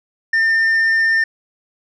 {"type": "tone with tanh clipping", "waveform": "sine", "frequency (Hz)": 1804, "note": "A6", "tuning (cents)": 43, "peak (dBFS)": -13, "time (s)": [0.33, 1.24], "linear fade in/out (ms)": 5, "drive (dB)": 3, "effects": []}